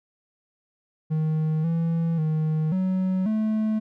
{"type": "tone with pitch steps", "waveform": "triangle", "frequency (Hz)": [156.6, 165.9, 156.3, 186.9, 217], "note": ["D#3", "E3", "D#3", "F#3", "A3"], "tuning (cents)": [11, 11, 8, 18, -24], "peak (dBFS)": -19, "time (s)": [1.1, 3.8], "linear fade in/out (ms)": 20, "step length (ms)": 540, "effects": []}